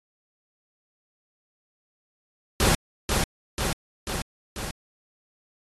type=noise with echo; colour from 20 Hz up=pink; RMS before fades=-21 dBFS; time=2.6-2.75 s; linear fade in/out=2 ms; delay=490 ms; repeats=4; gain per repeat=-3 dB; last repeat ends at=4.71 s; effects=AAC 32 kbps